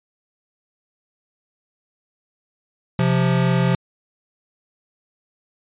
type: tone pair together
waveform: square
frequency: 130.81 / 174.61 Hz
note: C3 / F3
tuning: 0 / 0 cents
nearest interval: perfect fourth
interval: 500 cents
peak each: -19 dBFS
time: 2.99-3.75 s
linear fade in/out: 2 ms
effects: resampled to 8000 Hz